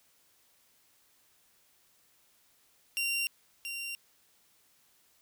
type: tone with echo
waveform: sawtooth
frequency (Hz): 2764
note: F7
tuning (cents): -19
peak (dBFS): -26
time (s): 2.97-3.27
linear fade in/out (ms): 0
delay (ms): 680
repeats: 1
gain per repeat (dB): -7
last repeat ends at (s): 3.95
effects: white hiss -67 dBFS RMS until 5.21 s